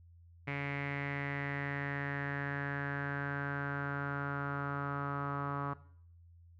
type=tone with low-pass filter sweep; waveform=sawtooth; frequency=141.3 Hz; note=C#3; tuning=34 cents sharp; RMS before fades=-37 dBFS; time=0.47-5.74 s; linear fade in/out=10 ms; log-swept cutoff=2200 to 1200 Hz; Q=6.5; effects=noise-tail reverb RT60 0.6 s tail -17 dB re dry + added 85 Hz sine -56 dBFS peak until 6.59 s